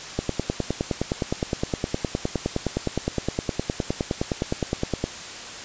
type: click train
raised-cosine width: 2 ms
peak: -9 dBFS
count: 48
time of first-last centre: 0.19-5.04 s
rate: 9.69 Hz
effects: white hiss -36 dBFS RMS until 5.64 s + resampled to 16000 Hz